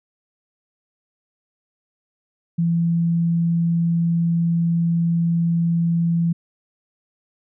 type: tone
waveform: sine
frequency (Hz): 168.4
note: E3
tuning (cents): +37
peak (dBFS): -16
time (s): 2.58-6.33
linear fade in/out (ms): 10
effects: none